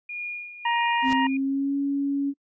sine tone with tremolo, 2431 Hz, D#7, 41 cents flat, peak -29 dBFS, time 0.09-1.37 s, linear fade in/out 5 ms, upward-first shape sine, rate 1.6 Hz, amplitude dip 70%
harmonic tone, 941 Hz, A#5, 16 cents sharp, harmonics 1 / 2 / 3, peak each -22 / -28 / -32 dBFS, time 0.65-1.27 s, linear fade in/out 5 ms
pink noise with exponential growth, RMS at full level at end -31 dBFS, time 0.99-1.13 s, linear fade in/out 0 ms, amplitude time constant 29 ms
sine tone with pitch glide, 262.7 to 279.9 Hz, C4 to C#4, +7 to +17 cents, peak -22 dBFS, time 1.02-2.34 s, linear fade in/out 50 ms, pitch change +110 cents, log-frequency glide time 1.12-1.76 s
effects noise-tail reverb RT60 0.1 s tail -25 dB re dry + resampled to 16000 Hz

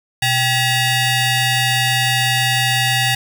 15% pulse ring-modulated tone, 906 Hz, A#5, 50 cents flat, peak -5 dBFS, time 0.22-3.15 s, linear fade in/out 5 ms, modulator 1030 Hz, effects none

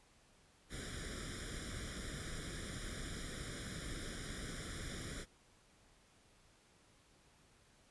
pink noise with comb filter, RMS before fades -45 dBFS, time 0.69-5.26 s, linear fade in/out 50 ms, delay 0.56 ms, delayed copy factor +1, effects pink hiss -68 dBFS RMS until 7.9 s + resampled to 24000 Hz

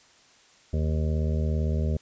harmonic tone, 77.78 Hz, D#2, in tune, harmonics 1 / 2 / 3 / 5 / 6 / 7 / 8, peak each -24 / -30 / -34 / -38 / -40 / -41 / -42 dBFS, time 0.73-1.97 s, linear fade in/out 5 ms, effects white hiss -57 dBFS RMS until 2.01 s + resampled to 16000 Hz

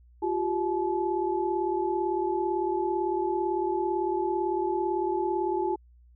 sine tone cluster, 350 / 387.9 / 860 Hz, F4 / G4 / A5, +4 / -18 / -40 cents, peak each -28 / -30 / -30 dBFS, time 0.22-5.76 s, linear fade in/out 10 ms, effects added 60 Hz sine -53 dBFS peak until 6.15 s

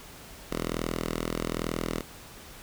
5% pulse tone with notch filter, 41.15 Hz, E1, 2 cents flat, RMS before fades -32 dBFS, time 0.5-2.02 s, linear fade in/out 20 ms, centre 85 Hz, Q 0.82, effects pink hiss -47 dBFS RMS until 2.62 s

